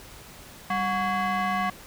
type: tone with frequency modulation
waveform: sine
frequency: 196 Hz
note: G3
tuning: in tune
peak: -21 dBFS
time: 0.7-1.7 s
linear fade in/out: 5 ms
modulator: 925 Hz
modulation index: 1.7
effects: tanh soft clip ceiling -22 dBFS + pink hiss -46 dBFS RMS until 1.86 s